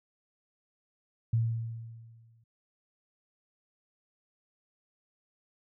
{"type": "tone with exponential decay", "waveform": "sine", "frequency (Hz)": 114.4, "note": "A#2", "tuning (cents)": -32, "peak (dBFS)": -22, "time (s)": [1.33, 2.44], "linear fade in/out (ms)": 5, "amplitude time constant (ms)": 240, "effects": []}